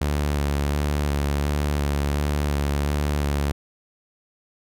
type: tone with vibrato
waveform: sawtooth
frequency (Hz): 72.4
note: D2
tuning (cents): -24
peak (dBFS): -17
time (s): 0.01-3.52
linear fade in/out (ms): 5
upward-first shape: square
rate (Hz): 1.4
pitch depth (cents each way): 20
effects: none